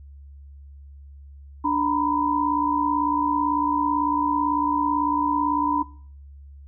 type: tone cluster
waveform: sine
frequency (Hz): 293.7 / 943 / 1001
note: D4 / A#5 / B5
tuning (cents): 0 / +20 / +23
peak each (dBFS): -24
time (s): 1.64-5.83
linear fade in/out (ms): 10
effects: noise-tail reverb RT60 0.5 s tail -20 dB re dry + added 70 Hz sine -41 dBFS peak until 6.67 s